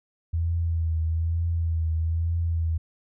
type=tone with vibrato; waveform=sine; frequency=82.41 Hz; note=E2; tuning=in tune; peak=-22 dBFS; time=0.33-2.78 s; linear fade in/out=10 ms; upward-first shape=triangle; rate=1.1 Hz; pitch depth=47 cents each way; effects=none